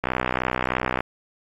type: click train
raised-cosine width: 0.5 ms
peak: -7 dBFS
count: 62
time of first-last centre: 0.04-1.005 s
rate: 63.2 Hz
effects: AAC 64 kbps